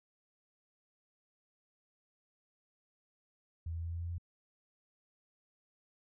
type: tone with pitch steps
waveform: sine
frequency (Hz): 82.5 / 83.22 / 83.94 / 84.67 / 85.41 / 86.15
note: E2 / E2 / E2 / E2 / F2 / F2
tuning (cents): +2 / +17 / +32 / +47 / -38 / -23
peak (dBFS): -36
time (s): 3.66-4.182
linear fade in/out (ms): 5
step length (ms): 87
effects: none